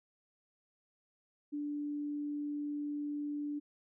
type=tone; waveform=sine; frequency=292.7 Hz; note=D4; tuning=6 cents flat; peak=-35 dBFS; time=1.52-3.6 s; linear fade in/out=20 ms; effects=none